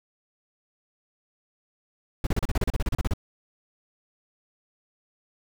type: noise bursts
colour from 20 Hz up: brown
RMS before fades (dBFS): -23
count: 15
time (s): 2.24-3.136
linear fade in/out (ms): 2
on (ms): 28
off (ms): 34
effects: none